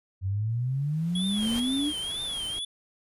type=exponential sweep; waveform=sine; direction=up; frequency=92.1 to 306.3 Hz; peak=-25 dBFS; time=0.21-1.93 s; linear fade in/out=50 ms
type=noise with exponential growth; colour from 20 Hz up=pink; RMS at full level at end=-36 dBFS; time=0.49-1.6 s; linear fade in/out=5 ms; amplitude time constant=240 ms
type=tone with vibrato; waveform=square; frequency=3322 Hz; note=G#7; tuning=in tune; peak=-31 dBFS; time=1.15-2.65 s; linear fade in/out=5 ms; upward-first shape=triangle; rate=2.1 Hz; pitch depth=150 cents each way
type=noise; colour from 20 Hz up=pink; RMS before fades=-44 dBFS; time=1.42-2.59 s; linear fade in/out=2 ms
effects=resampled to 32000 Hz